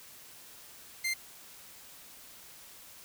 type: tone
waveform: sawtooth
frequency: 2093 Hz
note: C7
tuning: in tune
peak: -26 dBFS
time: 1.04-1.14 s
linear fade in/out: 10 ms
effects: white hiss -52 dBFS RMS until 3.04 s